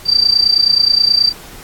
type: tone with amplitude modulation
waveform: sine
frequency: 4671 Hz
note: D8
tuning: 10 cents flat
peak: -5 dBFS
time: 0.05-1.33 s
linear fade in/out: 50 ms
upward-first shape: sine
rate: 29.4 Hz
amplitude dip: 85%
effects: pink hiss -36 dBFS RMS until 1.63 s + AAC 64 kbps